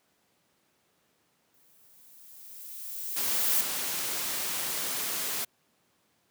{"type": "noise with exponential growth", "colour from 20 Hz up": "violet", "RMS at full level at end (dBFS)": -25, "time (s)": [1.54, 3.61], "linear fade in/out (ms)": 2, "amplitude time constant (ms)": 450}
{"type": "noise", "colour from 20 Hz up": "white", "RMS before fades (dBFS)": -32, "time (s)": [3.16, 5.45], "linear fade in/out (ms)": 10}
{"effects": ["pink hiss -70 dBFS RMS until 6.3 s", "high-pass 150 Hz 12 dB/octave"]}